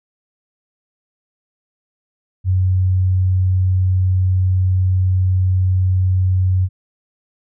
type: tone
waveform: sine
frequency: 92.8 Hz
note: F#2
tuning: 6 cents sharp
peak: -12 dBFS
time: 2.44-6.69 s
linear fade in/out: 50 ms
effects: none